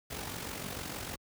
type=noise with amplitude modulation; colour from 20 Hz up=pink; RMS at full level=-37 dBFS; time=0.1-1.16 s; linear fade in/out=10 ms; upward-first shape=sine; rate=46.5 Hz; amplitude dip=55%; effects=high-pass 60 Hz 12 dB/octave